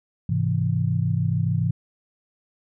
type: chord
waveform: sine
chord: Ab augmented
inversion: none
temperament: equal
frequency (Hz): 103.83 / 130.81 / 164.81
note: Ab2 / C3 / E3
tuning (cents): 0 / 0 / 0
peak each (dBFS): -24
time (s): 0.29-1.71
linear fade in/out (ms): 5
effects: none